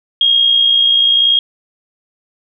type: tone with amplitude modulation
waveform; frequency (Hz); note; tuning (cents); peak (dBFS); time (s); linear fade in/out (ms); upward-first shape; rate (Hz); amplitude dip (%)
sine; 3258; G#7; -34; -6; 0.21-1.39; 2; sine; 60.5; 45
effects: none